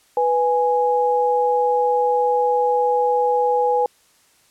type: tone pair together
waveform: sine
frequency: 493.9 / 830.6 Hz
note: B4 / G#5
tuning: 0 / 0 cents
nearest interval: major sixth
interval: 900 cents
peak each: -18 dBFS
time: 0.17-3.86 s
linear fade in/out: 2 ms
effects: white hiss -57 dBFS RMS until 4.5 s + low-pass 11000 Hz 12 dB/octave